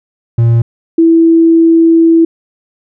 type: tone pair in turn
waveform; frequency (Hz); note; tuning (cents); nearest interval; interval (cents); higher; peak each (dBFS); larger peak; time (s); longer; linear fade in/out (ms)
triangle / sine; 116.54 / 329.6; A#2 / E4; 0 / 0; octave + tritone; 1800; second; -3; neither; 0.38-0.62 / 0.98-2.25; second; 5
effects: none